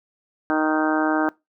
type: harmonic tone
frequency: 155.56 Hz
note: D#3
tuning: in tune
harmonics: 2 / 3 / 4 / 5 / 6 / 7 / 8 / 9 / 10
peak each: -21 / -32 / -27 / -27 / -29 / -35 / -30 / -33 / -28 dBFS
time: 0.5-1.29 s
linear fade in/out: 0 ms
effects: noise-tail reverb RT60 0.2 s tail -22 dB re dry